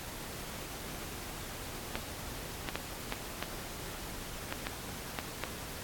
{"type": "clicks", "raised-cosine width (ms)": 0.3, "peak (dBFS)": -17, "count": 9, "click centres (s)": [1.955, 2.688, 2.756, 3.124, 3.426, 4.525, 4.669, 5.188, 5.437], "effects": ["pink hiss -43 dBFS RMS until 5.83 s", "AAC 64 kbps"]}